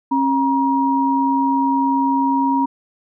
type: tone pair together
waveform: sine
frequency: 270.9 / 950.4 Hz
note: C#4 / A#5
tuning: -40 / +33 cents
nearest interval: octave + minor seventh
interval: 2173 cents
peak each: -17 dBFS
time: 0.11-2.66 s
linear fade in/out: 10 ms
effects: none